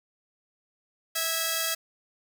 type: tone pair together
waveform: 5% pulse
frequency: 652.8 / 1645 Hz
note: E5 / G#6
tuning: -17 / -17 cents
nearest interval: octave + major third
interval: 1600 cents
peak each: -18 / -18 dBFS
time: 1.15-1.75 s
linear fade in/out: 10 ms
effects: none